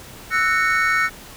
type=chord; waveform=triangle; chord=F# dominant seventh; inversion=third; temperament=equal with one note detuned; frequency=1318.5 / 1480 / 1835.8 / 2217 Hz; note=E6 / F#6 / A#6 / C#7; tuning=0 / 0 / -27 / 0 cents; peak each=-20 dBFS; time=0.3-1.1 s; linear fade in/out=50 ms; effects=pink hiss -40 dBFS RMS until 1.36 s